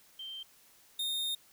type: tone pair in turn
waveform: sine / 45% pulse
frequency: 3136 / 3677 Hz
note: G7 / A#7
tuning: 0 / -24 cents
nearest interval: minor third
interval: 276 cents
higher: second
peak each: -40 / -32 dBFS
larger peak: second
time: 0.19-0.43 / 0.99-1.35 s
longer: second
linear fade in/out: 5 ms
effects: white hiss -62 dBFS RMS until 1.52 s